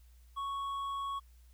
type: tone with hard clipping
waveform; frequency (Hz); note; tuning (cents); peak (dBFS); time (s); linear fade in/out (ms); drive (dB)
triangle; 1108.7; C#6; 0; -36; 0.36-1.2; 20; 8
effects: added 60 Hz sine -56 dBFS peak until 1.53 s + white hiss -71 dBFS RMS until 1.53 s